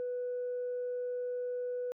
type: tone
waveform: sine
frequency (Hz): 493.9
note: B4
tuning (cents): 0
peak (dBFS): -32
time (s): 0-1.92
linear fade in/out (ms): 0
effects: tanh soft clip ceiling -30 dBFS